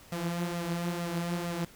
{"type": "tone with flanger", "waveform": "sawtooth", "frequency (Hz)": 172, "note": "F3", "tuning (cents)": -26, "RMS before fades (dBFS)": -33, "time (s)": [0.12, 1.65], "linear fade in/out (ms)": 5, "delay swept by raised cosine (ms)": [1.5, 7.5], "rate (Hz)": 2.2, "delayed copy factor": 0.55, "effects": ["pink hiss -54 dBFS RMS until 1.75 s"]}